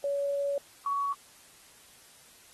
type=tone pair in turn; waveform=sine; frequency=564 / 1123.4 Hz; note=C#5 / C#6; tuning=+30 / +23 cents; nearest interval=octave; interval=1193 cents; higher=second; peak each=-27 dBFS; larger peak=neither; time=0.04-0.58 / 0.86-1.13 s; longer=first; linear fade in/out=2 ms; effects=white hiss -56 dBFS RMS until 2.53 s + AAC 32 kbps